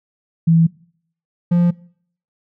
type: tone pair in turn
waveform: sine / triangle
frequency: 164.81 / 174.11 Hz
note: E3 / F3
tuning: 0 / -5 cents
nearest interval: minor second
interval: 95 cents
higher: second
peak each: -9 dBFS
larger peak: neither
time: 0.47-0.67 / 1.51-1.71 s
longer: neither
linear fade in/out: 10 ms
effects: noise-tail reverb RT60 0.6 s tail -23 dB re dry